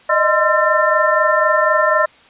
sine tone cluster, 606 / 630 / 1038 / 1353 / 1793 Hz, D#5 / D#5 / C6 / E6 / A6, -46 / +21 / -14 / +45 / +32 cents, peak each -18 dBFS, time 0.09-2.06 s, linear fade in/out 10 ms, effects white hiss -47 dBFS RMS until 2.29 s + resampled to 8000 Hz

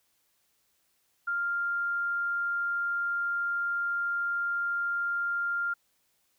sine tone, 1396.9 Hz, F6, in tune, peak -27 dBFS, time 1.27-5.74 s, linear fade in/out 10 ms, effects white hiss -72 dBFS RMS until 6.38 s

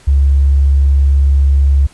triangle tone with tanh clipping, 69.3 Hz, C#2, in tune, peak -6 dBFS, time 0.07-1.87 s, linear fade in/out 10 ms, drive 3 dB, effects pink hiss -44 dBFS RMS until 1.93 s + resampled to 24000 Hz

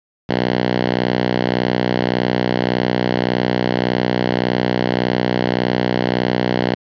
5% pulse tone with high-pass filter, 61.74 Hz, B1, in tune, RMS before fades -18 dBFS, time 0.29-6.75 s, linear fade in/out 5 ms, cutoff 150 Hz, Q 1.2, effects resampled to 11025 Hz + 7-bit

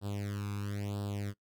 sawtooth tone with flanger, 101.5 Hz, G#2, 39 cents flat, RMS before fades -37 dBFS, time 0.01-1.34 s, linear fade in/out 50 ms, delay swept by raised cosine 0.23 to 0.81 ms, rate 1 Hz, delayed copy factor +0.95, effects noise-tail reverb RT60 0.1 s tail -20 dB re dry

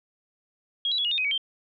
sine tone with pitch steps, 3284 / 3924 / 3370 / 2872 / 3667 / 2517 / 2264 / 3153 Hz, G#7 / B7 / G#7 / F7 / A#7 / D#7 / C#7 / G7, -20 / -12 / +25 / +48 / -29 / +19 / +36 / +9 cents, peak -23 dBFS, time 0.85-1.378 s, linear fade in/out 2 ms, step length 66 ms, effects none

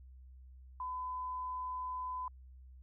sine tone, 1009 Hz, B5, 37 cents sharp, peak -37 dBFS, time 0.8-2.28 s, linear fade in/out 2 ms, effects added 64 Hz sine -52 dBFS peak until 2.82 s

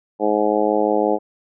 harmonic tone, 105.8 Hz, G#2, 33 cents sharp, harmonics 2 / 3 / 4 / 5 / 6 / 7 / 8, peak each -27 / -22 / -21 / -21 / -25 / -24 / -25 dBFS, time 0.19-1.19 s, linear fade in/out 50 ms, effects none

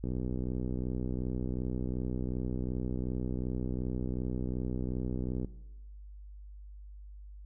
click train, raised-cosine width 3 ms, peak -22 dBFS, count 340, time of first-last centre 0.04-5.447 s, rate 62.7 Hz, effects noise-tail reverb RT60 1.0 s tail -20 dB re dry + added 50 Hz sine -45 dBFS peak until 7.45 s

